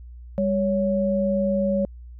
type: tone pair together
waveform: sine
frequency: 200.2 / 559 Hz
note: G3 / C#5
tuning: +37 / +14 cents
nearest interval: octave + tritone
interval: 1777 cents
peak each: -22 dBFS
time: 0.38-1.85 s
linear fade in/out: 0 ms
effects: added 60 Hz sine -38 dBFS peak until 2.19 s